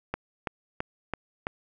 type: click train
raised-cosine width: 0.5 ms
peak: -14 dBFS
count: 5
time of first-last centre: 0.14-1.469 s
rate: 3.01 Hz
effects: none